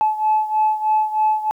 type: beating tone pair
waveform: sine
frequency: 861 / 864.2 Hz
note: A5 / A5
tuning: -38 / -31 cents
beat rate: 3.2 Hz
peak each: -16 / -20 dBFS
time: 0.01-1.51 s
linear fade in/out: 0 ms
effects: tanh soft clip ceiling -9 dBFS + 9-bit